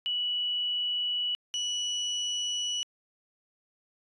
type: tone pair in turn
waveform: sine / 35% pulse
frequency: 2945 / 2945 Hz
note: F#7 / F#7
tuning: -9 / -9 cents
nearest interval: unison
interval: 0 cents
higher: neither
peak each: -27 dBFS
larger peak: neither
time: 0.06-1.35 / 1.54-2.83 s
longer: neither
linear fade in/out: 0 ms
effects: resampled to 24000 Hz